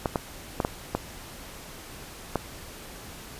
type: clicks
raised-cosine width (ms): 1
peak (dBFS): -10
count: 6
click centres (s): 0.058 / 0.158 / 0.602 / 0.649 / 0.95 / 2.357
effects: pink hiss -43 dBFS RMS until 3.39 s + resampled to 32000 Hz